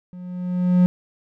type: tone with level ramp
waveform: triangle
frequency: 180 Hz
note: F#3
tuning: 47 cents flat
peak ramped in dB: -33 to -8 dBFS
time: 0.13-0.86 s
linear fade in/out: 0 ms
effects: none